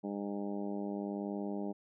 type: harmonic tone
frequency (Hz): 100.9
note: G#2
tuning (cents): -49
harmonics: 2 / 3 / 4 / 5 / 6 / 7 / 8 / 9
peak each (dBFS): -38 / -41 / -43 / -50 / -46 / -54 / -49 / -58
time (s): 0.03-1.73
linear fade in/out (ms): 20
effects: none